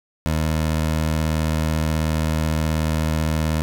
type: tone with vibrato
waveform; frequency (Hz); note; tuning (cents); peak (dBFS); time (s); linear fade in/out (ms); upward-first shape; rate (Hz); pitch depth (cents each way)
20% pulse; 78.6; D#2; +18; -14; 0.26-3.62; 0; square; 16; 11
effects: none